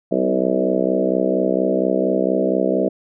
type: harmonic tone with a mistuned harmonic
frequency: 64.3 Hz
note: C2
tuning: 30 cents flat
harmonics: 3 / 4 / 5 / 6 / 7 / 8 / 9 / 10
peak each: -24 / -24 / -24 / -24 / -24 / -24 / -24 / -24 dBFS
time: 0.11-2.89 s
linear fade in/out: 10 ms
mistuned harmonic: 5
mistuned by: +15 cents
effects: none